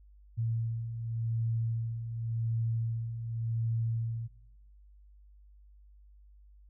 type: beating tone pair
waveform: sine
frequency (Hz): 113.5 / 114.39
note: A#2 / A#2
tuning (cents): -46 / -32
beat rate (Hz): 0.89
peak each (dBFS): -39 / -31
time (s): 0.37-4.28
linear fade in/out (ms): 20
effects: noise-tail reverb RT60 0.9 s tail -19 dB re dry + added 50 Hz sine -54 dBFS peak until 6.69 s